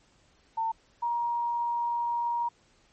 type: tone pair in turn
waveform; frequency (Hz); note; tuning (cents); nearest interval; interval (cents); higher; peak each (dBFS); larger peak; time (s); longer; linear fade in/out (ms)
sine; 900 / 945.8; A5 / A#5; +39 / +25; minor second; 86; second; -26; neither; 0.57-0.72 / 1.02-2.49; second; 10
effects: pink hiss -64 dBFS RMS until 2.92 s + MP3 32 kbps